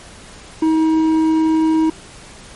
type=tone with hard clipping; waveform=triangle; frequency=318.1 Hz; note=D#4; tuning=38 cents sharp; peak=-13 dBFS; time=0.62-1.9 s; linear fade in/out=5 ms; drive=9 dB; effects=pink hiss -39 dBFS RMS until 2.55 s + MP3 48 kbps